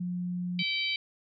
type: tone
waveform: sine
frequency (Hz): 178.3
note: F3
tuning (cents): +36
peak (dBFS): -30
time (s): 0-0.63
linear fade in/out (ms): 10
type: harmonic tone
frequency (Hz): 772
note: G5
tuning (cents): -27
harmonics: 3 / 4 / 5 / 6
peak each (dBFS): -31 / -33 / -35 / -37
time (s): 0.59-0.96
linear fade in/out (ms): 2
effects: none